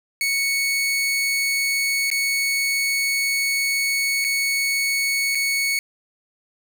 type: tone with dropouts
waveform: sawtooth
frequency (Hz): 2217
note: C#7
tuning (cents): 0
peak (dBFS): -16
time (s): 0.21-5.79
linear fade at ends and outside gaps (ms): 1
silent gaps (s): 2.102-2.114 / 4.243-4.247 / 5.349-5.353
effects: none